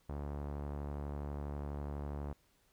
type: tone with low-pass filter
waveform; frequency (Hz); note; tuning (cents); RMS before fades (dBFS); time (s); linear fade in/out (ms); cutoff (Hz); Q
sawtooth; 72.2; D2; -29; -41; 0.09-2.33; 5; 950; 1.1
effects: pink hiss -72 dBFS RMS until 2.72 s